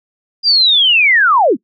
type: linear sweep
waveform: sine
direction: down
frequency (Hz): 4858 to 185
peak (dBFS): -7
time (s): 0.43-1.57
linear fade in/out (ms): 50
effects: noise-tail reverb RT60 0.1 s tail -24 dB re dry